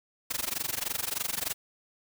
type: noise with amplitude modulation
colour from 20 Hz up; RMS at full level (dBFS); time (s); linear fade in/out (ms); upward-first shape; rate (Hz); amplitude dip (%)
white; -29; 0.3-1.54; 10; sine; 23.3; 95
effects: none